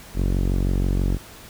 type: tone with low-pass filter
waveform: sawtooth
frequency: 46.25 Hz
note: F#1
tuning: in tune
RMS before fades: -21 dBFS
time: 0.14-1.19 s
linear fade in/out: 50 ms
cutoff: 340 Hz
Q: 1.1
effects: pink hiss -43 dBFS RMS until 1.49 s